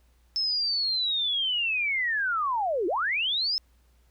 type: linear two-way sweep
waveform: sine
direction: down then up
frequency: 5274 to 323.6 to 5274 Hz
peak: -24 dBFS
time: 0.36-3.58 s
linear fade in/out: 0 ms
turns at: 2.87 s
effects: added 60 Hz sine -59 dBFS peak until 4.1 s + pink hiss -69 dBFS RMS until 4.1 s